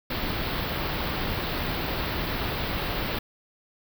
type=band-stop noise; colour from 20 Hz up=pink; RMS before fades=-29 dBFS; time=0.1-3.19 s; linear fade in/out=5 ms; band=4700 to 14000 Hz; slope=48 dB/octave; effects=none